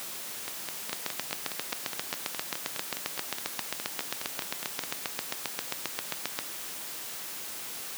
two click trains, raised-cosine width 0.2 ms, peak -11 / -16 dBFS, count 42 / 22, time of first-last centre 0.93-6.389 / 0.48-4.837 s, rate 7.51 / 4.82 Hz, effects white hiss -39 dBFS RMS until 7.97 s + high-pass 150 Hz 12 dB/octave

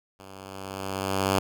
5% pulse tone with level ramp, 96.4 Hz, G2, 28 cents flat, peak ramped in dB -34 to -9 dBFS, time 0.19-1.39 s, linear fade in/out 5 ms, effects none

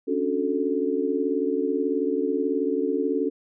sine chord, D major seventh, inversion third, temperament just, 275.3 / 293.7 / 367.1 / 440.5 Hz, C#4 / D4 / F#4 / A4, -12 / 0 / -14 / +2 cents, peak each -27 / -29 / -28 / -26 dBFS, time 0.07-3.3 s, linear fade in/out 20 ms, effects none

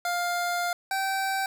25% pulse tone pair in turn, 702 / 774.3 Hz, F5 / G5, +9 / -22 cents, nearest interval major second, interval 169 cents, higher second, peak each -22 dBFS, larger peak neither, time 0.05-0.73 / 0.91-1.46 s, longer first, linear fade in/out 2 ms, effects none

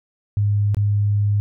sine tone with dropouts, 102.8 Hz, G#2, 17 cents flat, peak -15 dBFS, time 0.37-1.4 s, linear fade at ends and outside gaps 0 ms, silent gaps 0.746-0.769 s, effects none

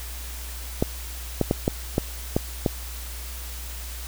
clicks, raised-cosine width 2 ms, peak -6 dBFS, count 7, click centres 0.825 / 1.413 / 1.511 / 1.679 / 1.981 / 2.365 / 2.662 s, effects added 60 Hz sine -34 dBFS peak until 4.07 s + white hiss -39 dBFS RMS until 4.07 s

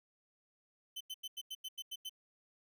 40% pulse tone bursts, 3055 Hz, G7, 45 cents flat, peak -40 dBFS, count 9, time 0.96-2.095 s, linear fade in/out 10 ms, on 47 ms, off 89 ms, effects none

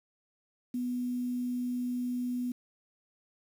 sine tone with quantisation, 246.9 Hz, B3, in tune, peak -30 dBFS, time 0.74-2.52 s, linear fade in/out 5 ms, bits 9, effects none

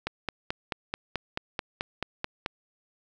click train, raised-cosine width 0.3 ms, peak -13 dBFS, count 12, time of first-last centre 0.07-2.461 s, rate 4.6 Hz, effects none

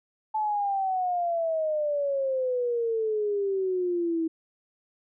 sine exponential sweep, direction down, 872 to 321.6 Hz, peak -24 dBFS, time 0.34-4.28 s, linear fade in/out 10 ms, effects none

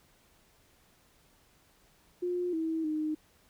sine tone with pitch steps, 356 / 322.7 / 308.4 Hz, F4 / E4 / D#4, +33 / -37 / -15 cents, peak -29 dBFS, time 2.22-3.15 s, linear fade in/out 10 ms, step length 310 ms, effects pink hiss -65 dBFS RMS until 3.49 s

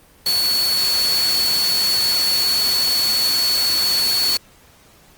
sine tone in noise, 4417 Hz, C#8, 7 cents flat, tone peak -16 dBFS, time 0.26-4.37 s, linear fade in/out 2 ms, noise white, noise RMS -24 dBFS, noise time 0.26-4.37 s, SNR +5 dB, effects pink hiss -50 dBFS RMS until 5.17 s + Opus 24 kbps

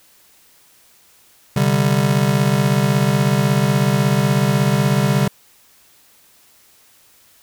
square chord, C suspended second, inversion none, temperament just, 130.81 / 147.16 / 196.22 Hz, C3 / D3 / G3, 0 / +4 / +2 cents, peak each -19 dBFS, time 1.56-5.28 s, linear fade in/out 5 ms, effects white hiss -52 dBFS RMS until 7.42 s

